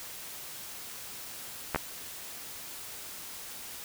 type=clicks; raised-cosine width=0.5 ms; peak=-12 dBFS; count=2; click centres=1.747 / 1.76 s; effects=white hiss -43 dBFS RMS until 3.84 s